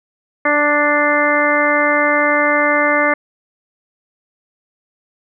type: harmonic tone with a mistuned harmonic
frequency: 293.7 Hz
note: D4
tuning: in tune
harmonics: 1 / 2 / 3 / 4 / 5 / 6 / 7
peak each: -21 / -17 / -23 / -19 / -22 / -19 / -18 dBFS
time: 0.45-3.14 s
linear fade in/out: 5 ms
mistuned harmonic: 7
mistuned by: +22 cents
effects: none